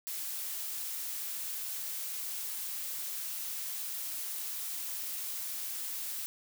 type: noise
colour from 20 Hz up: blue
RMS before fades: -38 dBFS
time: 0.07-6.26 s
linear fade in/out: 0 ms
effects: none